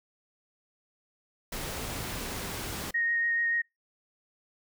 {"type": "noise", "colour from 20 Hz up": "pink", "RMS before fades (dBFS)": -36, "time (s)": [1.52, 2.91], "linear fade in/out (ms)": 5}
{"type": "tone with vibrato", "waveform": "sine", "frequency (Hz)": 1864, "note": "A#6", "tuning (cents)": -1, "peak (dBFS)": -25, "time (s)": [2.94, 3.62], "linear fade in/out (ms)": 10, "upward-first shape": "triangle", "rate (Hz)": 6.9, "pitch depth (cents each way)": 14}
{"effects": ["noise-tail reverb RT60 0.2 s tail -26 dB re dry"]}